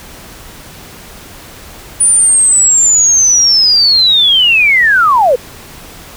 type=linear sweep; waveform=sine; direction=down; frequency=9490 to 460 Hz; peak=-5 dBFS; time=2-5.36 s; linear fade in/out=10 ms; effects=pink hiss -33 dBFS RMS until 6.16 s